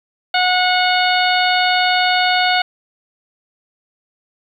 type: harmonic tone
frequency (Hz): 730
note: F#5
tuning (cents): -24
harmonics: 1 / 2 / 3 / 4 / 5 / 6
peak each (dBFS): -16 / -19 / -21 / -22 / -23 / -24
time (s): 0.34-2.62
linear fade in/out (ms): 5
effects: 8-bit